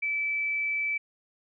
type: tone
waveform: sine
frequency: 2312 Hz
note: D7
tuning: 28 cents flat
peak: -26 dBFS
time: 0.02-0.98 s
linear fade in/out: 10 ms
effects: none